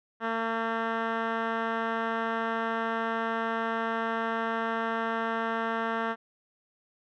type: tone with low-pass filter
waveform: 10% pulse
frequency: 226.7 Hz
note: A#3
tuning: 48 cents flat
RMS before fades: -30 dBFS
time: 0.2-6.16 s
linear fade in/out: 50 ms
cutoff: 1900 Hz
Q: 2.4
effects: none